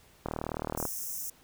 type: click train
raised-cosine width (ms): 1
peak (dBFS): -18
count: 24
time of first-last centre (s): 0.26-0.853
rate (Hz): 38.8
type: high-pass noise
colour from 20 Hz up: white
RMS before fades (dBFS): -37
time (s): 0.77-1.3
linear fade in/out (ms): 5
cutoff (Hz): 5400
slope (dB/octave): 96
effects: pink hiss -60 dBFS RMS until 1.43 s